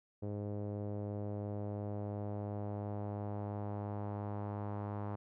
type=tone with low-pass filter sweep; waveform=sawtooth; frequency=102.9 Hz; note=G#2; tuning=16 cents flat; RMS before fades=-40 dBFS; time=0.22-5.16 s; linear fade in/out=10 ms; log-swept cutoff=500 to 990 Hz; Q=1.9; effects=none